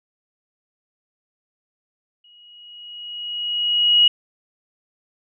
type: tone with exponential growth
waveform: sine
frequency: 2900 Hz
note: F#7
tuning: 35 cents flat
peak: -9 dBFS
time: 2.24-4.08 s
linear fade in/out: 5 ms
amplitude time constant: 400 ms
effects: none